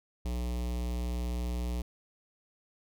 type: tone with notch filter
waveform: square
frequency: 60.3 Hz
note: B1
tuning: 41 cents flat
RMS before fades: -33 dBFS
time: 0.25-1.82 s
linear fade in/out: 5 ms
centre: 1500 Hz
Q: 1.1
effects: none